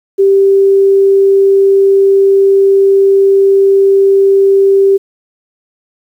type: tone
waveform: sine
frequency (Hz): 391.9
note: G4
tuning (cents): 0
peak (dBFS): -4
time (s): 0.18-4.98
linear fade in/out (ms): 20
effects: 7-bit